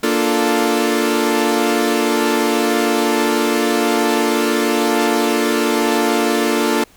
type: chord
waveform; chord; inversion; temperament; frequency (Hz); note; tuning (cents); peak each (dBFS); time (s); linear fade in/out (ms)
sawtooth; Bb major seventh; none; equal; 233.1 / 293.7 / 349.2 / 440; Bb3 / D4 / F4 / A4; 0 / 0 / 0 / 0; -16; 0.03-6.84; 5
effects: pink hiss -49 dBFS RMS until 6.96 s